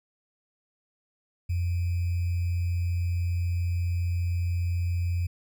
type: tone with sample-and-hold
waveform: sine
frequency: 87.31 Hz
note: F2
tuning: in tune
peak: -24 dBFS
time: 1.49-5.27 s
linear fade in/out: 10 ms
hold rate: 2450 Hz
effects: none